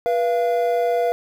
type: tone pair together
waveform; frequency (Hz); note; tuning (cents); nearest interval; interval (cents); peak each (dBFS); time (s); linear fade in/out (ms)
triangle; 485.3 / 686.3; B4 / F5; -30 / -30; tritone; 600; -18; 0.06-1.12; 0
effects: 8-bit